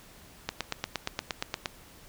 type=click train; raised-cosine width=0.2 ms; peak=-12 dBFS; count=11; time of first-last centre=0.49-1.658 s; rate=8.56 Hz; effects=pink hiss -53 dBFS RMS until 2.08 s